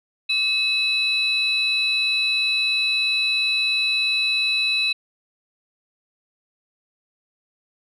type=tone pair together; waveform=sine; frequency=2577 / 3960 Hz; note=E7 / B7; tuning=-40 / +4 cents; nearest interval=perfect fifth; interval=744 cents; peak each=-20 dBFS; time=0.29-4.93 s; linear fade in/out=10 ms; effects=tanh soft clip ceiling -13 dBFS